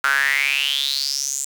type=tone with high-pass filter sweep; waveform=sawtooth; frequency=138.59 Hz; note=C#3; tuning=in tune; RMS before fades=-21 dBFS; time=0.04-1.45 s; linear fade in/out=0 ms; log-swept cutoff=1400 to 7600 Hz; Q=8.7; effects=8-bit